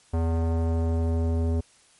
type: tone with low-pass filter sweep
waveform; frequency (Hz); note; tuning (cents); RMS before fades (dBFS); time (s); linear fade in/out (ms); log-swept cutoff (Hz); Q
square; 82.41; E2; 0; -24; 0.13-1.61; 10; 840 to 480; 1.1
effects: white hiss -58 dBFS RMS until 1.99 s + MP3 48 kbps